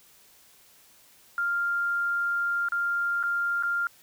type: tone with dropouts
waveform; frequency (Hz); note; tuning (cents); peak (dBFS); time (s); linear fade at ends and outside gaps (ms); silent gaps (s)
sine; 1396.9; F6; 0; -24; 1.38-3.87; 1; 2.686-2.721 / 3.229-3.236 / 3.626-3.634
effects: white hiss -57 dBFS RMS until 4.02 s